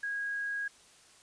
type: tone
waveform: sine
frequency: 1643 Hz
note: G#6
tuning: 19 cents flat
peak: -32 dBFS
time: 0.03-0.68 s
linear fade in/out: 5 ms
effects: white hiss -59 dBFS RMS until 1.22 s + resampled to 22050 Hz